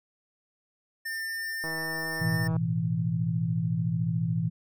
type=tone; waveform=square; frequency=1799 Hz; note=A6; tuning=38 cents sharp; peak=-32 dBFS; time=1.05-2.48 s; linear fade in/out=10 ms
type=click train; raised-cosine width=1 ms; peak=-25 dBFS; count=150; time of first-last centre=1.64-2.565 s; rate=161 Hz
type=chord; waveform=sine; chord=A suspended second; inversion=none; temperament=just; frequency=110 / 123.75 / 165 Hz; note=A2 / B2 / E3; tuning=0 / +4 / +2 cents; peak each=-31 / -31 / -27 dBFS; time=2.2-4.5 s; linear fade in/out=20 ms
effects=none